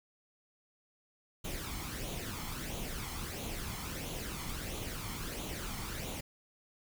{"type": "noise with flanger", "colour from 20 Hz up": "pink", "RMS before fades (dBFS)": -40, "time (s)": [1.44, 6.21], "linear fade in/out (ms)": 10, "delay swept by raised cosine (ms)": [0.29, 0.95], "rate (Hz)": 1.5, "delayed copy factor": 0.55, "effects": []}